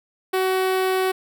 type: tone with notch filter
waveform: sawtooth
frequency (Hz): 375.8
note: F#4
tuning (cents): +27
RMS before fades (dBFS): -21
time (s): 0.33-1.12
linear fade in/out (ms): 10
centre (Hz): 6400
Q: 1.2
effects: none